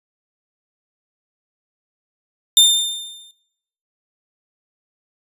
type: tone with exponential decay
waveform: sawtooth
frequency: 3607 Hz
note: A7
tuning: 42 cents sharp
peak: -3 dBFS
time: 2.57-3.31 s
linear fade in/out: 1 ms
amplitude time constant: 160 ms
effects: noise-tail reverb RT60 0.8 s tail -18 dB re dry + resampled to 32000 Hz